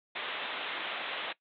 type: low-pass noise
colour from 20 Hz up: white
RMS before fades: -37 dBFS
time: 0.15-1.33 s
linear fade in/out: 10 ms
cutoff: 3700 Hz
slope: 96 dB/octave
effects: noise-tail reverb RT60 0.1 s tail -19 dB re dry + high-pass 400 Hz 12 dB/octave